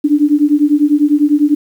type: beating tone pair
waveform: sine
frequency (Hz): 289.7 / 299.7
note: D4 / D4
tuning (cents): -24 / +35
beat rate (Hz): 10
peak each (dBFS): -11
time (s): 0.04-1.55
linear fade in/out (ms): 10
effects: 7-bit